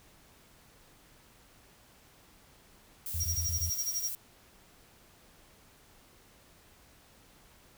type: noise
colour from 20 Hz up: violet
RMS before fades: -38 dBFS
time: 3.06-4.15 s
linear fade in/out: 0 ms
type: tone bursts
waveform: sine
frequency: 83 Hz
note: E2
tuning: 12 cents sharp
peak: -32 dBFS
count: 5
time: 3.14-3.7 s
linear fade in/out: 5 ms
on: 96 ms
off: 20 ms
type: tone with tremolo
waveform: sine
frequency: 5660 Hz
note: F8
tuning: 22 cents sharp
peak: -29 dBFS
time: 3.2-4.1 s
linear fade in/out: 5 ms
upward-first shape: sine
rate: 12 Hz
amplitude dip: 90%
effects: pink hiss -60 dBFS RMS until 7.77 s